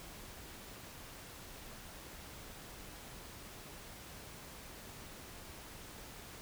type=silence; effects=pink hiss -51 dBFS RMS until 6.41 s